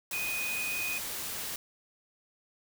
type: tone in noise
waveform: sine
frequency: 2489 Hz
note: D#7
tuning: in tune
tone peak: -32 dBFS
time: 0.13-0.98 s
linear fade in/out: 2 ms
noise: white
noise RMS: -37 dBFS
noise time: 0.11-1.56 s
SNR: +2 dB
effects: none